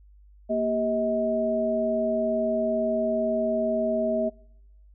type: tone cluster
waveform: sine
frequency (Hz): 234 / 393.9 / 636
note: A#3 / G4 / D#5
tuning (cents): +7 / +8 / +38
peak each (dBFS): -28 / -32 / -24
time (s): 0.49-4.3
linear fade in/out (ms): 20
effects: noise-tail reverb RT60 0.8 s tail -24 dB re dry + added 50 Hz sine -50 dBFS peak until 4.94 s